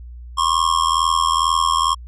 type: tone with amplitude modulation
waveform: square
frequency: 1080 Hz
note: C#6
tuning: 45 cents flat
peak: -12 dBFS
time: 0.37-1.95 s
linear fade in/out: 20 ms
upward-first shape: sine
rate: 82.2 Hz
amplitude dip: 85%
effects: added 60 Hz sine -33 dBFS peak until 2.07 s + resampled to 22050 Hz